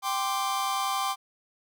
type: chord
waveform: 45% pulse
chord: G suspended fourth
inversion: none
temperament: just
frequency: 784 / 1045.3 / 1176 Hz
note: G5 / C6 / D6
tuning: 0 / -2 / +2 cents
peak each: -31 dBFS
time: 0.02-1.16 s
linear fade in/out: 50 ms
effects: none